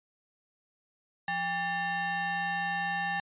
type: ring-modulated tone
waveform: square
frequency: 487.8 Hz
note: B4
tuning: 21 cents flat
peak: -27 dBFS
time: 1.28-3.2 s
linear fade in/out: 2 ms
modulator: 1290 Hz
effects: resampled to 8000 Hz